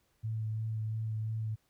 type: tone with vibrato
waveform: sine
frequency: 110 Hz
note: A2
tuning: in tune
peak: -32 dBFS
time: 0.23-1.56 s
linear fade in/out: 20 ms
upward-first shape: sine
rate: 2.9 Hz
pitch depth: 16 cents each way
effects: pink hiss -74 dBFS RMS until 1.69 s